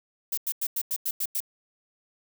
violet noise bursts, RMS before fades -28 dBFS, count 8, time 0.32-1.404 s, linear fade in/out 5 ms, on 55 ms, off 92 ms, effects none

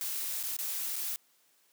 blue noise with dropouts, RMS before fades -35 dBFS, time 0.01-1.16 s, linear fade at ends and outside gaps 0 ms, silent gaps 0.429-0.436 / 0.566-0.588 / 0.958-0.963 s, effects white hiss -68 dBFS RMS until 1.72 s + high-pass 200 Hz 12 dB/octave

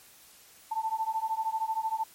sine beating tone pair, 880 / 893 Hz, A5 / A5, 0 / +25 cents, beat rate 13 Hz, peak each -31 / -31 dBFS, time 0.71-2.04 s, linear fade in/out 10 ms, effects white hiss -55 dBFS RMS until 2.14 s + MP3 64 kbps

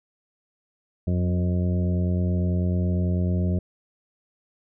harmonic tone with a mistuned harmonic, 89.1 Hz, F2, 35 cents sharp, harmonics 1 / 2 / 3 / 4 / 5 / 6 / 7, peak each -22 / -25 / -37 / -35 / -41 / -42 / -38 dBFS, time 1.07-3.59 s, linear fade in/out 5 ms, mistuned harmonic 2, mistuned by +18 cents, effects none

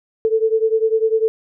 sine beating tone pair, 440 / 450 Hz, A4 / A4, 0 / +39 cents, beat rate 10 Hz, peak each -16 / -18 dBFS, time 0.25-1.28 s, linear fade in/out 0 ms, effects none

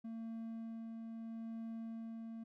triangle tone with tremolo, 226.5 Hz, A#3, 50 cents flat, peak -40 dBFS, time 0.04-2.44 s, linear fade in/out 10 ms, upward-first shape sine, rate 0.77 Hz, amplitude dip 25%, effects none

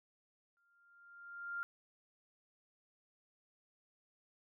sine tone with exponential growth, 1396.9 Hz, F6, in tune, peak -36 dBFS, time 0.57-1.63 s, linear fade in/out 0 ms, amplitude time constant 230 ms, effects none

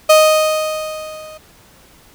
35% pulse tone with level ramp, 622.3 Hz, D#5, in tune, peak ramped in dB -3 to -32 dBFS, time 0.09-1.38 s, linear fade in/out 10 ms, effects pink hiss -47 dBFS RMS until 2.14 s

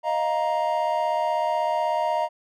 triangle chord, Eb suspended second, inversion none, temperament equal with one note detuned, 622.3 / 698.5 / 937.2 Hz, Eb5 / F5 / Bb5, 0 / 0 / +9 cents, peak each -24 / -25 / -23 dBFS, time 0.03-2.29 s, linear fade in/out 50 ms, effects none

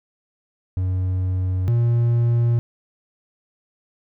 triangle tone pair in turn, 92.5 / 118.2 Hz, F#2 / A#2, 0 / +24 cents, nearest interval major third, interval 424 cents, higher second, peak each -17 / -13 dBFS, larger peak second, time 0.77-1.68 / 1.68-2.59 s, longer neither, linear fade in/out 0 ms, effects none

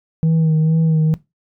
sine tone with vibrato, 159.4 Hz, D#3, 42 cents sharp, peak -9 dBFS, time 0.23-1.14 s, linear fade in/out 0 ms, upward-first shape sine, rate 2.2 Hz, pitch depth 33 cents each way, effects noise-tail reverb RT60 0.2 s tail -19 dB re dry + tanh soft clip ceiling -11 dBFS

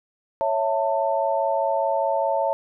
sine chord, A major, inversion first, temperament equal with one note detuned, 554.4 / 659.3 / 892.3 Hz, C#5 / E5 / A5, 0 / 0 / +24 cents, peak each -24 dBFS, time 0.41-2.53 s, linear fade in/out 0 ms, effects none

